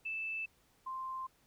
sine tone pair in turn, 2637 / 1046.5 Hz, E7 / C6, 0 / 0 cents, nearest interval octave + major third, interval 1600 cents, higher first, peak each -36 / -38 dBFS, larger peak first, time 0.05-0.46 / 0.86-1.27 s, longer neither, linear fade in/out 10 ms, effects pink hiss -70 dBFS RMS until 1.46 s

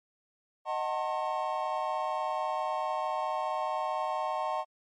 triangle chord, D# diminished seventh, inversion none, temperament just, 622.3 / 746.7 / 896 / 1075.3 Hz, D#5 / F#5 / A5 / C6, 0 / +16 / +31 / +47 cents, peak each -33 dBFS, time 0.65-4.65 s, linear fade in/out 50 ms, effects MP3 48 kbps

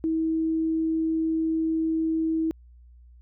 sine tone, 321.9 Hz, E4, 41 cents flat, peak -22 dBFS, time 0.04-2.51 s, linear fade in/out 0 ms, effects added 60 Hz sine -48 dBFS peak until 3.21 s

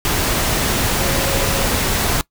sine tone in noise, 547 Hz, C#5, 23 cents flat, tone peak -25 dBFS, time 1-1.66 s, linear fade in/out 0 ms, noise pink, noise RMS -18 dBFS, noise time 0.05-2.21 s, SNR -10 dB, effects noise-tail reverb RT60 0.1 s tail -21 dB re dry

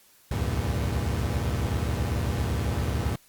35% pulse tone cluster, 64.3 / 71.9 / 82.4 / 99.5 / 117.3 Hz, C2 / D2 / E2 / G2 / A#2, -30 / -36 / 0 / +26 / +11 cents, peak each -30 dBFS, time 0.31-3.16 s, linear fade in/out 5 ms, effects white hiss -58 dBFS RMS until 3.28 s + Opus 48 kbps

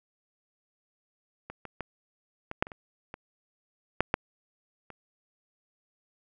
clicks, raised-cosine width 0.5 ms, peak -24 / -25 / -20 / -20 / -8 / -26 / -27 / -24 / -7 / -8 / -29 dBFS, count 11, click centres 1.5 / 1.653 / 1.807 / 2.514 / 2.625 / 2.669 / 2.718 / 3.141 / 4.006 / 4.141 / 4.903 s, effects none

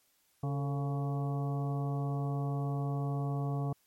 harmonic tone with a mistuned harmonic, 140 Hz, C#3, 18 cents sharp, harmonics 1 / 2 / 3 / 4 / 5 / 6 / 7 / 8, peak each -31 / -41 / -43 / -50 / -43 / -50 / -56 / -48 dBFS, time 0.43-3.73 s, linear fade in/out 5 ms, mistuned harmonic 3, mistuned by +73 cents, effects white hiss -71 dBFS RMS until 3.86 s + MP3 64 kbps

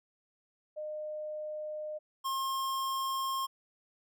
sine / square tone pair in turn, 610 / 1070.1 Hz, D#5 / C6, -34 / +39 cents, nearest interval minor seventh, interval 973 cents, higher second, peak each -36 / -32 dBFS, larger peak second, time 0.76-1.99 / 2.24-3.47 s, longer neither, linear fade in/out 20 ms, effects none

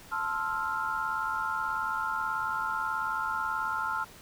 sine chord, F major seventh, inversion first, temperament equal, 880 / 1046.5 / 1318.5 / 1396.9 Hz, A5 / C6 / E6 / F6, 0 / 0 / 0 / 0 cents, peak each -35 / -36 / -35 / -32 dBFS, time 0.11-4.05 s, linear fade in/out 20 ms, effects pink hiss -51 dBFS RMS until 4.21 s

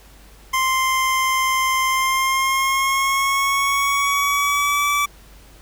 25% pulse tone with pitch glide, 1046.5 to 1154.5 Hz, C6 to D6, 0 to -30 cents, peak -13 dBFS, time 0.53-5.06 s, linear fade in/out 10 ms, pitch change +170 cents, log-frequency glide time 1.88-4.88 s, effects added 50 Hz sine -45 dBFS peak until 5.61 s + pink hiss -49 dBFS RMS until 5.61 s

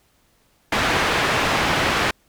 white low-pass noise, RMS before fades -20 dBFS, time 0.72-2.11 s, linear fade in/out 5 ms, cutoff 2200 Hz, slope 12 dB/octave, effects pink hiss -61 dBFS RMS until 2.28 s

